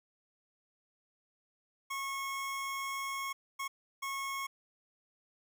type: tone bursts at uneven times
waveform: 25% pulse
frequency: 1093 Hz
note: C#6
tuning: 25 cents flat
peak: -32 dBFS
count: 3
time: 1.9-3.33 / 3.59-3.68 / 4.02-4.47 s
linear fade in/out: 10 ms
effects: none